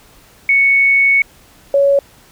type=tone pair in turn; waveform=sine; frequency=2217 / 559.1 Hz; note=C#7 / C#5; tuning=0 / +15 cents; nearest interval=2 octaves; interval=2385 cents; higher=first; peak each=-8 dBFS; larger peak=neither; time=0.49-1.22 / 1.74-1.99 s; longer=first; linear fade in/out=2 ms; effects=pink hiss -46 dBFS RMS until 2.31 s